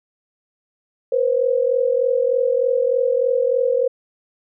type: tone pair together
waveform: sine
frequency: 483 / 526.3 Hz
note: B4 / C5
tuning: -39 / +10 cents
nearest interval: minor second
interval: 149 cents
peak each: -18 dBFS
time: 1.12-3.88 s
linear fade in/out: 5 ms
effects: none